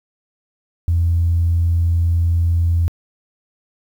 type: tone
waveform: sine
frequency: 84.7 Hz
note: E2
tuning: 48 cents sharp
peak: -12 dBFS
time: 0.88-2.88 s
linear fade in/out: 0 ms
effects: tanh soft clip ceiling -8 dBFS + 8-bit